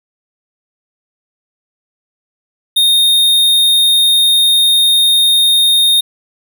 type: tone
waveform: square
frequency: 3690 Hz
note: A#7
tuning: 18 cents flat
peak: -8 dBFS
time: 2.76-6.01 s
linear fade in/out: 10 ms
effects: none